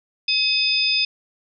sine tone cluster, 2556 / 3574 / 5000 Hz, D#7 / A7 / D#8, +46 / +26 / +8 cents, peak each -22 / -23 / -20 dBFS, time 0.28-1.05 s, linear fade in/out 5 ms, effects none

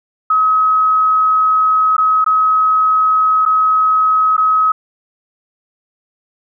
sine tone with dropouts, 1275 Hz, D#6, 42 cents sharp, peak -9 dBFS, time 0.3-4.72 s, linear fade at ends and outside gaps 5 ms, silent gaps 1.967-1.98 / 2.244-2.262 / 3.453-3.46 / 4.367-4.378 s, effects none

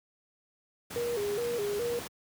pink noise, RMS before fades -40 dBFS, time 0.9-2.08 s, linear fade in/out 10 ms
sine tone with vibrato, 441.5 Hz, A4, 6 cents sharp, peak -29 dBFS, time 0.96-1.99 s, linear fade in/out 0 ms, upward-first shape square, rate 2.4 Hz, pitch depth 130 cents each way
effects high-pass 100 Hz 12 dB/octave

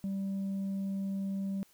sine tone, 195.1 Hz, G3, 8 cents flat, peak -29 dBFS, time 0.04-1.63 s, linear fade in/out 0 ms, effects tanh soft clip ceiling -31 dBFS + white hiss -65 dBFS RMS until 1.73 s

